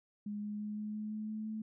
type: tone with pitch steps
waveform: sine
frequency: 207.3 / 208.7 / 210.2 / 211.7 / 213.1 / 214.6 / 216.1 / 217.6 Hz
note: G#3 / G#3 / G#3 / G#3 / G#3 / A3 / A3 / A3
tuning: -3 / +9 / +21 / +33 / +45 / -43 / -31 / -19 cents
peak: -37 dBFS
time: 0.26-1.62 s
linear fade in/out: 5 ms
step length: 170 ms
effects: none